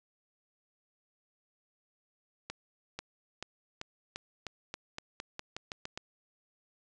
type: accelerating click train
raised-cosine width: 0.2 ms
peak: -21 dBFS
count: 14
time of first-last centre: 2.5-5.975 s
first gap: 490 ms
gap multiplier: 0.89
effects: resampled to 22050 Hz